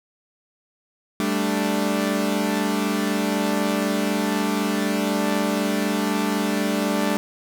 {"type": "chord", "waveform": "sawtooth", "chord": "G suspended second", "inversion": "none", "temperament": "equal", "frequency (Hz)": [196, 220, 293.7], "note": ["G3", "A3", "D4"], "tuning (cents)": [0, 0, 0], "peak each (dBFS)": -21, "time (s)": [1.2, 7.17], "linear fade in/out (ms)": 0, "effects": []}